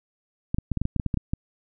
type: clicks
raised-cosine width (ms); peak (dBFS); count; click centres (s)
5; -12; 12; 0.545 / 0.585 / 0.717 / 0.773 / 0.816 / 0.854 / 0.963 / 0.998 / 1.063 / 1.142 / 1.173 / 1.335
effects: none